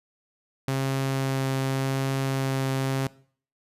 sawtooth tone with vibrato, 134.3 Hz, C3, 46 cents sharp, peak -20 dBFS, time 0.68-3.07 s, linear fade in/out 2 ms, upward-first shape triangle, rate 0.86 Hz, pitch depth 9 cents each way, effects noise-tail reverb RT60 0.5 s tail -20 dB re dry + resampled to 32000 Hz

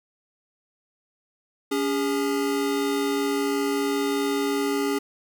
square tone pair together, 281.5 / 406.7 Hz, C#4 / G#4, +27 / -36 cents, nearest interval tritone, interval 637 cents, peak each -26 dBFS, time 1.71-4.99 s, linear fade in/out 10 ms, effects none

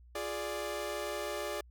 sawtooth chord, D diminished, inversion first, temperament equal, 349.2 / 415.3 / 587.3 Hz, F4 / Ab4 / D5, 0 / 0 / 0 cents, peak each -39 / -36 / -34 dBFS, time 0.15-1.61 s, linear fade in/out 5 ms, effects added 60 Hz sine -54 dBFS peak until 1.7 s

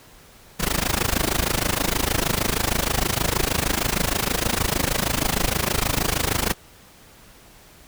pink noise with amplitude modulation, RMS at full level -19 dBFS, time 0.59-6.54 s, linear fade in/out 20 ms, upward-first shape sine, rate 26.4 Hz, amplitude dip 90%, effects pink hiss -49 dBFS RMS until 7.87 s

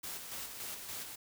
white noise with tremolo, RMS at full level -42 dBFS, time 0.03-1.16 s, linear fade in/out 10 ms, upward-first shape square, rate 3.5 Hz, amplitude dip 40%, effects none

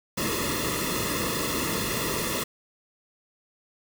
pink noise with comb filter, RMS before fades -28 dBFS, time 0.17-2.44 s, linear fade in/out 10 ms, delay 1.3 ms, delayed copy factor -0.95, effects none

